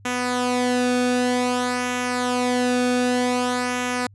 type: tone with flanger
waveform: sawtooth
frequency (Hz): 248.1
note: B3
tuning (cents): +8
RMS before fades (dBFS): -22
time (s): 0.05-4.07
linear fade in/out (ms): 5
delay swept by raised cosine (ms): 0.22 to 1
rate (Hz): 0.53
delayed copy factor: -0.6
effects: added 100 Hz sine -46 dBFS peak until 4.14 s + resampled to 24000 Hz